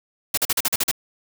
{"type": "noise bursts", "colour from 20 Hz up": "white", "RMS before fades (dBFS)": -20, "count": 8, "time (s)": [0.34, 0.914], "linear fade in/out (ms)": 5, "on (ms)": 35, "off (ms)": 42, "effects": []}